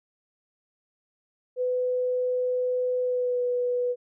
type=tone with pitch glide; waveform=sine; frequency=501 to 492.1 Hz; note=B4 to B4; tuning=+25 to -6 cents; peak=-23 dBFS; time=1.56-3.96 s; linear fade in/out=50 ms; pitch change=-31 cents; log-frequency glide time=3.02-3.42 s; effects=none